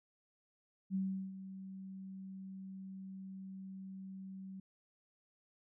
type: tone with ADSR envelope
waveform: sine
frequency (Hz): 191.1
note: G3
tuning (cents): -44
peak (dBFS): -32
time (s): 0.9-4.6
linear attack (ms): 48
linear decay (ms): 370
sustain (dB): -13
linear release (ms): 4
effects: none